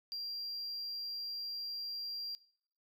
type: tone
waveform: triangle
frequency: 4753 Hz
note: D8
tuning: 20 cents sharp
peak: -36 dBFS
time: 0.12-2.35 s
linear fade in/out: 0 ms
effects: noise-tail reverb RT60 0.6 s tail -22 dB re dry + tanh soft clip ceiling -33 dBFS